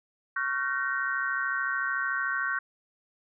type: chord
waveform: sine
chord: G half-diminished seventh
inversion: second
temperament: equal with one note detuned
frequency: 1108.7 / 1396.9 / 1530.4 / 1864.7 Hz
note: Db6 / F6 / G6 / Bb6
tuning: 0 / 0 / -42 / 0 cents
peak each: -34 / -34 / -29 / -35 dBFS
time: 0.36-2.59 s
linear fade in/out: 5 ms
effects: none